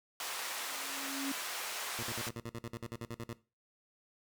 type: band-pass noise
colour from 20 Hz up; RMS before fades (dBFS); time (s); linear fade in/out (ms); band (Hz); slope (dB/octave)
pink; -40; 0.2-2.29; 2; 850 to 16000; 12
type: tone with exponential growth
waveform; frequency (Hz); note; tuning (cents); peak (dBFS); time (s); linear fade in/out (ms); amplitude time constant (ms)
sine; 274.3; C#4; -18; -33; 0.44-1.32; 5; 190
type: tone bursts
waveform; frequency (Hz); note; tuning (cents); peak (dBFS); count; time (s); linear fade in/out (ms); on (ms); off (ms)
15% pulse; 116.54; A#2; 0; -33; 15; 1.99-3.328; 0; 36; 57
effects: noise-tail reverb RT60 0.3 s tail -17 dB re dry